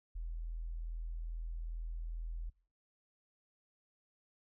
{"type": "tone", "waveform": "sine", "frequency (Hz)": 41.2, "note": "E1", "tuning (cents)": 0, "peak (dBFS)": -38, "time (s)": [0.15, 2.5], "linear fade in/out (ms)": 10, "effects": ["noise-tail reverb RT60 0.5 s tail -25 dB re dry"]}